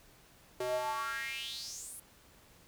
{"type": "tone with high-pass filter sweep", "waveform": "square", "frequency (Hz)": 125, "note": "B2", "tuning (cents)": 21, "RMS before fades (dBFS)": -38, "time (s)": [0.6, 2], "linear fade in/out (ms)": 5, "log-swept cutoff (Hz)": [450, 11000], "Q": 5.7, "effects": ["pink hiss -61 dBFS RMS until 2.67 s"]}